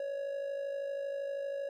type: tone with amplitude modulation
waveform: triangle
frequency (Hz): 558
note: C#5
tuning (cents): +11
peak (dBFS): -30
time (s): 0-1.69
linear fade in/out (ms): 2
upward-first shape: sine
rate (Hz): 52.7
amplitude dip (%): 55
effects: none